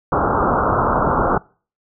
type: low-pass noise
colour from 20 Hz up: white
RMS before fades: -17 dBFS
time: 0.12-1.38 s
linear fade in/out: 5 ms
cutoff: 1400 Hz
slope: 96 dB/octave
effects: noise-tail reverb RT60 0.4 s tail -25 dB re dry